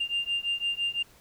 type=beating tone pair; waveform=sine; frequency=2794 / 2799.9 Hz; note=F7 / F7; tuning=0 / +4 cents; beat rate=5.9 Hz; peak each=-29 dBFS; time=0-1.03 s; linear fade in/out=10 ms; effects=tanh soft clip ceiling -21 dBFS + pink hiss -57 dBFS RMS until 1.2 s